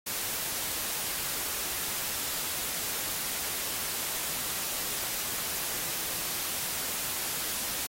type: noise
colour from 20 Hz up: white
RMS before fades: -33 dBFS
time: 0.06-7.87 s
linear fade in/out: 10 ms
effects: AAC 48 kbps